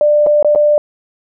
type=tone with dropouts; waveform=sine; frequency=594 Hz; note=D5; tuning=20 cents sharp; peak=-7 dBFS; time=0.01-0.78 s; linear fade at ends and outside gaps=1 ms; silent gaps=0.264-0.269 / 0.427-0.446 / 0.55-0.558 s; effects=none